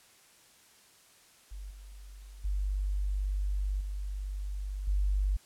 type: tone with level steps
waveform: sine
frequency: 49 Hz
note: G1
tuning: in tune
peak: -39 / -45 / -28 / -33 / -25 dBFS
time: 1.51-5.37 s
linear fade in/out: 10 ms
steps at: 1.7 / 2.44 / 3.8 / 4.87 s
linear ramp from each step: 10 ms
effects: white hiss -60 dBFS RMS until 5.45 s + low-pass 11000 Hz 12 dB/octave